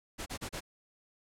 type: noise bursts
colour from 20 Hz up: pink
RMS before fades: -39 dBFS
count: 4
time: 0.18-0.607 s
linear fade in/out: 20 ms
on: 82 ms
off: 33 ms
effects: low-pass 11000 Hz 12 dB/octave